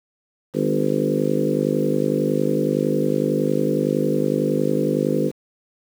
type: harmonic tone with a mistuned harmonic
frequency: 50.9 Hz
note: G#1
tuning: 34 cents flat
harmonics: 3 / 4 / 5 / 6 / 7 / 8 / 9 / 10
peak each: -26 / -26 / -26 / -26 / -26 / -26 / -26 / -26 dBFS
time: 0.53-5.32 s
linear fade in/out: 50 ms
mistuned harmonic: 5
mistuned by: +18 cents
effects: 7-bit